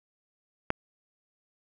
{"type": "click", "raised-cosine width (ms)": 0.5, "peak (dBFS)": -10, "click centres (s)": 0.704, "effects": []}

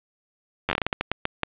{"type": "slowing click train", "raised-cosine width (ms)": 0.3, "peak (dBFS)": -6, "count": 13, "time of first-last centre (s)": [0.69, 1.433], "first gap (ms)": 10, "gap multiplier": 1.3, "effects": ["resampled to 8000 Hz", "7-bit"]}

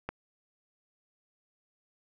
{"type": "click", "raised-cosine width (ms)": 0.5, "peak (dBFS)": -19, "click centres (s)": 0.09, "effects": []}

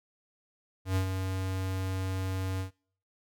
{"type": "tone with ADSR envelope", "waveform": "square", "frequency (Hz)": 94.4, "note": "F#2", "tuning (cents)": 35, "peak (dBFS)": -25, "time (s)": [0.85, 2.71], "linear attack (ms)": 110, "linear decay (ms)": 94, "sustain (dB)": -6, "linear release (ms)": 110, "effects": ["noise-tail reverb RT60 0.5 s tail -24 dB re dry"]}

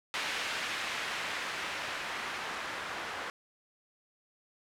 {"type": "noise with low-pass filter sweep", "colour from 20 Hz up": "blue", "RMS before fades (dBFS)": -37, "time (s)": [0.14, 3.3], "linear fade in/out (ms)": 0, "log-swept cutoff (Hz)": [2400, 1400], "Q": 0.96, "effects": []}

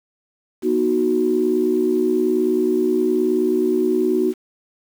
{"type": "chord", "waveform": "sine", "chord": "B major", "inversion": "none", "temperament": "equal with one note detuned", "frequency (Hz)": [241.4, 311.1, 370], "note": ["B3", "D#4", "F#4"], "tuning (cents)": [-39, 0, 0], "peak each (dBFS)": [-22, -21, -17], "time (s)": [0.62, 4.34], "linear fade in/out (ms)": 50, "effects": ["tanh soft clip ceiling -6 dBFS", "7-bit"]}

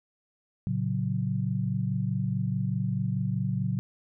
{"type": "chord", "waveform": "sine", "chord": "F# major", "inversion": "first", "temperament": "equal with one note detuned", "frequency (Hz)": [113.81, 138.59, 185], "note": ["A#2", "C#3", "F#3"], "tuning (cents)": [-41, 0, 0], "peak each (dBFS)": -30, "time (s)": [0.67, 3.79], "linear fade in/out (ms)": 0, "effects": []}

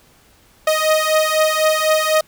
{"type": "beating tone pair", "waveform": "sawtooth", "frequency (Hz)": [622.3, 626.3], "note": ["D#5", "D#5"], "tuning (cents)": [0, 11], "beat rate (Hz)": 4, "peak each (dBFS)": -13, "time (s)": [0.67, 2.21], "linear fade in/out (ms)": 5, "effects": ["pink hiss -52 dBFS RMS until 2.27 s"]}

